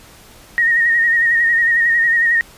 sine tone with vibrato, 1864.7 Hz, A#6, in tune, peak -11 dBFS, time 0.58-2.41 s, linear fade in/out 0 ms, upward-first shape sine, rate 11 Hz, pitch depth 42 cents each way, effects pink hiss -43 dBFS RMS until 2.57 s + resampled to 32000 Hz

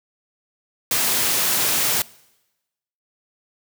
white high-pass noise, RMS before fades -20 dBFS, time 0.91-2.02 s, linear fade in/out 2 ms, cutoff 100 Hz, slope 12 dB/octave, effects noise-tail reverb RT60 1.0 s tail -23 dB re dry

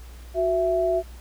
sine tone pair together, 368.6 / 663 Hz, F#4 / E5, -7 / +10 cents, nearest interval minor seventh, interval 1017 cents, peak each -24 / -21 dBFS, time 0.34-1.03 s, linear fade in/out 50 ms, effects added 60 Hz sine -39 dBFS peak until 1.2 s + pink hiss -51 dBFS RMS until 1.2 s

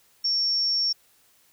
sine tone, 5480 Hz, F8, 34 cents flat, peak -21 dBFS, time 0.24-0.93 s, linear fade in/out 10 ms, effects white hiss -61 dBFS RMS until 1.52 s

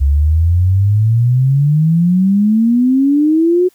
sine exponential sweep, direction up, 67.7 to 370 Hz, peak -8 dBFS, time 0-3.69 s, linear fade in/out 20 ms, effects white hiss -53 dBFS RMS until 3.74 s

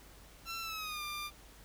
15% pulse tone with pitch glide, 1347 to 1193.1 Hz, E6 to D6, +37 to +27 cents, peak -32 dBFS, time 0.45-1.31 s, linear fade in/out 50 ms, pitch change -210 cents, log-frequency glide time 0.61-1.03 s, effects added 50 Hz sine -58 dBFS peak until 1.64 s + pink hiss -58 dBFS RMS until 1.64 s

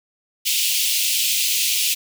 pink high-pass noise, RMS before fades -20 dBFS, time 0.45-1.95 s, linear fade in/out 20 ms, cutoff 2500 Hz, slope 48 dB/octave, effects none

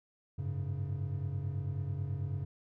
triangle chord, F# suspended second, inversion none, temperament equal with one note detuned, 94.66 / 103.83 / 138.59 Hz, F#2 / G#2 / C#3, +40 / 0 / 0 cents, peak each -35 / -38 / -35 dBFS, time 0.38-2.45 s, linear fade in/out 10 ms, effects none

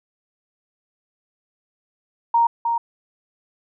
sine tone with echo, 932.3 Hz, A#5, in tune, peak -13 dBFS, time 2.34-2.47 s, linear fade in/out 5 ms, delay 310 ms, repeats 1, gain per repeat -5 dB, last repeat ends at 2.78 s, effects none

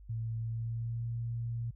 sine tone with pitch glide, 113.2 to 116.58 Hz, A2 to A#2, +50 to +1 cents, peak -33 dBFS, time 0.09-1.71 s, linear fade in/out 10 ms, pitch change +51 cents, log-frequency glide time 0.4-1.04 s, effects added 50 Hz sine -50 dBFS peak until 1.75 s

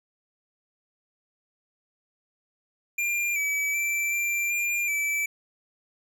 square tone with pitch steps, 2394 / 2291 / 2337 / 2362 / 2399 / 2314 Hz, D7 / D7 / D7 / D7 / D7 / D7, +33 / -44 / -9 / +9 / +36 / -26 cents, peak -25 dBFS, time 2.98-5.26 s, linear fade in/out 5 ms, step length 380 ms, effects none

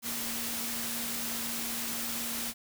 sine tone in noise, 233.1 Hz, A#3, in tune, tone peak -42 dBFS, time 0.02-2.54 s, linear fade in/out 50 ms, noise white, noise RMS -35 dBFS, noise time 0.02-2.54 s, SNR -10 dB, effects none

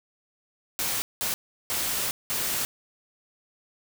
white noise bursts at uneven times, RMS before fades -28 dBFS, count 4, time 0.79-1.02 / 1.21-1.34 / 1.7-2.11 / 2.3-2.65 s, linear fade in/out 0 ms, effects none

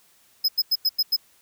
square tone bursts, 5090 Hz, D#8, 39 cents sharp, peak -18 dBFS, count 6, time 0.44-1.165 s, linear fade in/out 10 ms, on 45 ms, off 91 ms, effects white hiss -59 dBFS RMS until 1.41 s

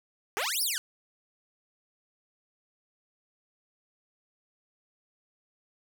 10% pulse exponential two-way sweep, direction up then down, 370 to 5610 to 1416 Hz, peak -20 dBFS, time 0.37-0.78 s, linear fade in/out 0 ms, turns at 0.62 s, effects none

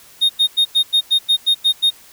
triangle tone bursts, 3700 Hz, A#7, 14 cents flat, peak -9 dBFS, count 10, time 0.21-1.906 s, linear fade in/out 20 ms, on 85 ms, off 94 ms, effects white hiss -45 dBFS RMS until 2.12 s

